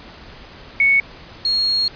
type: tone pair in turn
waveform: sine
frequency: 2217 / 4290 Hz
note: C#7 / C8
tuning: 0 / +42 cents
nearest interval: major seventh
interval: 1142 cents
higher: second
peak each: -11 / -15 dBFS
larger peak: first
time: 0.8-1 / 1.45-1.88 s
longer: second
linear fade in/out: 2 ms
effects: pink hiss -40 dBFS RMS until 1.95 s + resampled to 11025 Hz